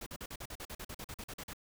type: noise bursts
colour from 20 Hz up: pink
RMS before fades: -44 dBFS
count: 16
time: 0.01-1.534 s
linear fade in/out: 5 ms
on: 54 ms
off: 44 ms
effects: none